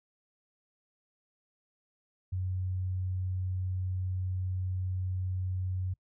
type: tone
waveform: sine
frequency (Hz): 92.5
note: F#2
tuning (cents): 0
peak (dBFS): -30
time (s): 2.32-5.94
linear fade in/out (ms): 10
effects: noise-tail reverb RT60 0.1 s tail -25 dB re dry